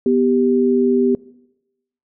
sine tone pair together, 246.9 / 392.8 Hz, B3 / G4, 0 / +4 cents, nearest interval minor sixth, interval 804 cents, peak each -15 dBFS, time 0.06-1.15 s, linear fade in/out 2 ms, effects noise-tail reverb RT60 0.9 s tail -22 dB re dry

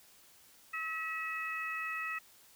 harmonic tone, 644 Hz, E5, 41 cents flat, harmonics 2 / 3 / 4, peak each -40 / -39 / -40 dBFS, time 0.73-2.19 s, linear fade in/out 10 ms, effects white hiss -61 dBFS RMS until 2.55 s

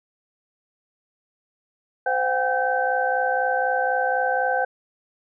sine tone cluster, 515 / 730 / 794 / 1543 Hz, C5 / F#5 / G5 / G6, -28 / -24 / +22 / -28 cents, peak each -25 dBFS, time 2.06-4.65 s, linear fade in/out 5 ms, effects none

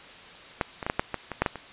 clicks, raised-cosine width 0.5 ms, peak -8 / -18 / -13 / -9 / -7 / -13 / -17 / -6 / -8 / -21 dBFS, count 10, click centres 0.612 / 0.828 / 0.865 / 0.899 / 0.995 / 1.143 / 1.317 / 1.42 / 1.462 / 1.557 s, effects white hiss -46 dBFS RMS until 1.72 s + resampled to 8000 Hz

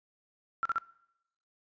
sine tone bursts, 1359 Hz, F6, 48 cents flat, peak -26 dBFS, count 3, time 0.63-0.782 s, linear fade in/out 0 ms, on 24 ms, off 40 ms, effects noise-tail reverb RT60 0.8 s tail -22 dB re dry + resampled to 16000 Hz

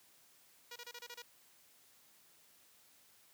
5% pulse tone bursts, 480 Hz, B4, 49 cents flat, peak -35 dBFS, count 7, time 0.71-1.221 s, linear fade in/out 5 ms, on 49 ms, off 28 ms, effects white hiss -66 dBFS RMS until 3.33 s + high-pass 80 Hz 12 dB/octave

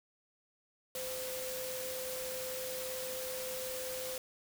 sine tone in noise, 514 Hz, C5, 31 cents flat, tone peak -40 dBFS, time 0.95-4.18 s, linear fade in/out 2 ms, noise white, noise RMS -42 dBFS, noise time 0.95-4.18 s, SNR -1 dB, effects none

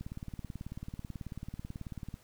click train, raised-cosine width 5 ms, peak -28 dBFS, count 40, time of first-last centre 0.01-2.141 s, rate 18.3 Hz, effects pink hiss -63 dBFS RMS until 2.23 s

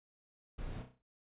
brown noise with echo, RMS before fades -42 dBFS, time 0.58-0.83 s, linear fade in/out 10 ms, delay 32 ms, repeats 6, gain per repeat -6 dB, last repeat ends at 1.022 s, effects resampled to 8000 Hz

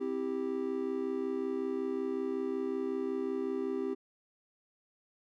triangle chord, C major, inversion none, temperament just, 261.6 / 327 / 392.4 Hz, C4 / E4 / G4, 0 / -14 / +2 cents, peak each -35 / -37 / -32 dBFS, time 0-3.95 s, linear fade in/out 20 ms, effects none

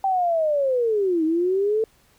sine linear two-way sweep, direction down then up, 784 to 310.7 to 448.5 Hz, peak -18 dBFS, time 0.04-1.84 s, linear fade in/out 2 ms, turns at 1.24 s, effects pink hiss -59 dBFS RMS until 2.18 s

